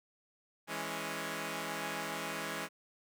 5% pulse chord, C# minor, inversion first, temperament equal, 164.81 / 207.7 / 277.2 Hz, E3 / G#3 / C#4, 0 / 0 / 0 cents, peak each -30 dBFS, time 0.67-2.69 s, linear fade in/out 50 ms, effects none

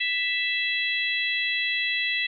harmonic tone with a mistuned harmonic, 660 Hz, E5, 2 cents sharp, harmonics 3 / 4 / 5 / 6, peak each -27 / -28 / -30 / -33 dBFS, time 0-2.27 s, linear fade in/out 10 ms, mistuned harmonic 5, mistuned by +15 cents, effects none

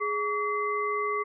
sine tone cluster, 417.3 / 1141 / 2055 Hz, G#4 / C#6 / C7, +8 / +50 / -32 cents, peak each -31 / -28 / -34 dBFS, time 0-1.24 s, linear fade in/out 20 ms, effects none

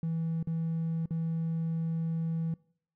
triangle tone with dropouts, 163.7 Hz, E3, 12 cents flat, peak -26 dBFS, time 0.03-2.54 s, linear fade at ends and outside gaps 2 ms, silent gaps 0.428-0.472 / 1.058-1.107 s, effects noise-tail reverb RT60 0.6 s tail -25 dB re dry + tanh soft clip ceiling -24 dBFS

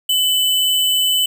sine tone with sample-and-hold, 3006 Hz, F#7, 27 cents sharp, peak -13 dBFS, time 0.09-1.26 s, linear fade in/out 5 ms, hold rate 11025 Hz, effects none

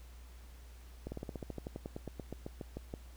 slowing click train, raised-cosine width 2 ms, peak -27 dBFS, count 20, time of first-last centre 1.07-2.939 s, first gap 50 ms, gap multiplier 1.07, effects added 60 Hz sine -50 dBFS peak until 3.16 s + pink hiss -62 dBFS RMS until 3.16 s

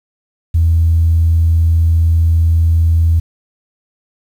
sine tone, 82.41 Hz, E2, in tune, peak -7 dBFS, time 0.54-3.2 s, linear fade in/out 10 ms, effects tanh soft clip ceiling -3 dBFS + 7-bit

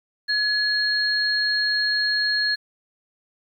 sine tone pair together, 1694 / 4269 Hz, G#6 / C8, +34 / +34 cents, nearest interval octave + major third, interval 1600 cents, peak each -22 dBFS, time 0.28-2.56 s, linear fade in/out 20 ms, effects 9-bit

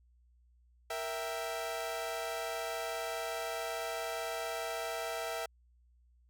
sawtooth chord, E diminished, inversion second, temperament equal, 466.2 / 659.3 / 784 Hz, Bb4 / E5 / G5, 0 / 0 / 0 cents, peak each -38 / -34 / -39 dBFS, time 0.9-5.46 s, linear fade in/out 5 ms, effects added 60 Hz sine -63 dBFS peak until 6.29 s

